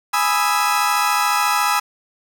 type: chord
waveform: 35% pulse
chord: E major seventh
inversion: first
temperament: equal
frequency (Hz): 830.6 / 987.8 / 1244.5 / 1318.5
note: G#5 / B5 / D#6 / E6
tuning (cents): 0 / 0 / 0 / 0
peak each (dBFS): -20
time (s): 0.13-1.8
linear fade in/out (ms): 10
effects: none